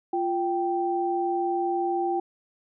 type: tone pair together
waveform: sine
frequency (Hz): 348.3 / 782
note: F4 / G5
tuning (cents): -5 / -4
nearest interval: octave + major second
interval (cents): 1401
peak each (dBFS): -26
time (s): 0.13-2.2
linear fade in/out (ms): 5
effects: none